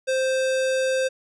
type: tone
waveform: square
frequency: 523.3 Hz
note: C5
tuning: in tune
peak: -21 dBFS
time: 0.07-1.09 s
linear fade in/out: 20 ms
effects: resampled to 22050 Hz